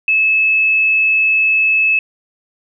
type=tone; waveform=sine; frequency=2600 Hz; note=E7; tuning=24 cents flat; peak=-10 dBFS; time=0.08-1.99 s; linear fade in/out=2 ms; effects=none